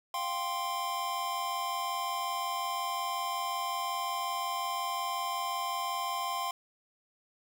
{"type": "chord", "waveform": "square", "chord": "F suspended second", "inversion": "none", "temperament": "equal", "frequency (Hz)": [698.5, 784, 1046.5], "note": ["F5", "G5", "C6"], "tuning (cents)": [0, 0, 0], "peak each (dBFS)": [-40, -39, -34], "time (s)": [0.14, 6.51], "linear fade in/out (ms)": 2, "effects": []}